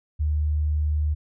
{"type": "tone", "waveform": "sine", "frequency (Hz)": 75.5, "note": "D2", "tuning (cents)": 48, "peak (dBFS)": -20, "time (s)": [0.19, 1.15], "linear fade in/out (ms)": 20, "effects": []}